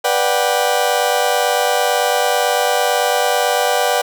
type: chord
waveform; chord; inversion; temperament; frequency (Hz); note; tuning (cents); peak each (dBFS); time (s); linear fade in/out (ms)
35% pulse; G major seventh; first; just; 490 / 588 / 735 / 784; B4 / D5 / F#5 / G5; -14 / +2 / -12 / 0; -18; 0.04-4.02; 10
effects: none